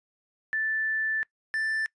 sine / triangle tone pair in turn, 1760 / 1766.4 Hz, A6 / A6, 0 / +6 cents, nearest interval unison, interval 6 cents, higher second, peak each -25 / -24 dBFS, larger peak second, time 0.53-1.23 / 1.54-1.86 s, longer first, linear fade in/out 0 ms, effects noise-tail reverb RT60 0.1 s tail -23 dB re dry + resampled to 22050 Hz

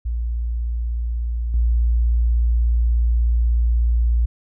sine tone with level steps, 58.27 Hz, A#1, in tune, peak -20 / -14 dBFS, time 0.05-4.26 s, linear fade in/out 10 ms, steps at 1.54 s, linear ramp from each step 2 ms, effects none

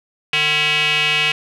square tone with band-pass filter, 151.1 Hz, D3, 50 cents sharp, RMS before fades -17 dBFS, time 0.33-1.32 s, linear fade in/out 2 ms, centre 2700 Hz, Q 5.4, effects none

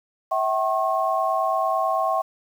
sine tone cluster, 652 / 761 / 1083 Hz, E5 / F#5 / C#6, -19 / +48 / -41 cents, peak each -24 dBFS, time 0.31-2.22 s, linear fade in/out 10 ms, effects 8-bit

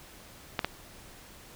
clicks, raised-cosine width 0.3 ms, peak -11 dBFS, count 2, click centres 0.592 / 0.646 s, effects pink hiss -51 dBFS RMS until 1.55 s

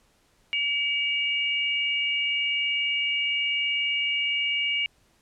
sine tone pair together, 2282 / 2841 Hz, C#7 / F7, +50 / +29 cents, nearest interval major third, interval 379 cents, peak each -26 dBFS, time 0.53-4.86 s, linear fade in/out 0 ms, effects pink hiss -64 dBFS RMS until 5.21 s + low-pass 11000 Hz 12 dB/octave

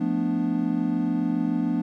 triangle chord, B half-diminished seventh, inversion second, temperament equal, 174.61 / 220 / 246.9 / 293.7 Hz, F3 / A3 / B3 / D4, 0 / 0 / 0 / 0 cents, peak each -27 / -27 / -24 / -25 dBFS, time 0-1.82 s, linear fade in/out 10 ms, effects none

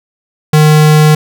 square tone, 153 Hz, D#3, 29 cents flat, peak -4 dBFS, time 0.53-1.15 s, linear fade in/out 5 ms, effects none

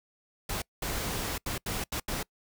pink noise bursts at uneven times, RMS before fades -33 dBFS, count 6, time 0.49-0.62 / 0.82-1.38 / 1.46-1.58 / 1.66-1.84 / 1.92-2 / 2.08-2.23 s, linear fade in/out 5 ms, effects noise-tail reverb RT60 0.1 s tail -25 dB re dry

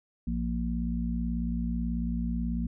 harmonic tone, 58.27 Hz, A#1, in tune, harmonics 1 / 3 / 4, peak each -31 / -33 / -32 dBFS, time 0.27-2.67 s, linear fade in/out 5 ms, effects none

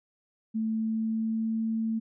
sine tone with pitch glide, 221.1 to 223.5 Hz, A3 to A3, +9 to +27 cents, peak -26 dBFS, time 0.54-2 s, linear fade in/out 20 ms, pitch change +18 cents, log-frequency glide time 0.69-1.6 s, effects none

